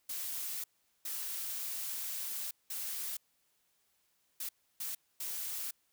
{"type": "noise bursts at uneven times", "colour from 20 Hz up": "blue", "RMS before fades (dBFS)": -39, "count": 6, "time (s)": [[0.09, 0.64], [1.05, 2.51], [2.7, 3.17], [4.4, 4.49], [4.8, 4.95], [5.2, 5.71]], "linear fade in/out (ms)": 5, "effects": ["white hiss -75 dBFS RMS until 5.92 s"]}